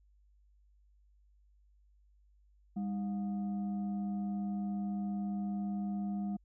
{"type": "tone with frequency modulation", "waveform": "sine", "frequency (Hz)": 200.8, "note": "G3", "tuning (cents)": 42, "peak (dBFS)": -33, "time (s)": [2.76, 6.37], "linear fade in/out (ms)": 10, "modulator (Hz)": 516, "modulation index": 0.36, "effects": ["added 50 Hz sine -63 dBFS peak until 6.44 s"]}